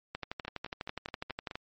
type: two click trains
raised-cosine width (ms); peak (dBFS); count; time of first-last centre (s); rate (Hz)
0.3; -20 / -24; 18 / 6; 0.15-1.555 / 0.45-1.512; 12.1 / 4.71
effects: MP3 32 kbps